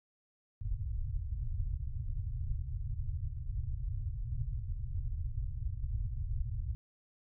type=low-pass noise; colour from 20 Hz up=pink; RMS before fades=-36 dBFS; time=0.61-6.75 s; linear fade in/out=0 ms; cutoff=130 Hz; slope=96 dB/octave; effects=none